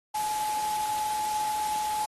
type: tone in noise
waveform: sine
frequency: 852 Hz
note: G#5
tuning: 44 cents sharp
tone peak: -27 dBFS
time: 0.14-2.06 s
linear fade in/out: 10 ms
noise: white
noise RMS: -37 dBFS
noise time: 0.14-2.06 s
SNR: +7 dB
effects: AAC 32 kbps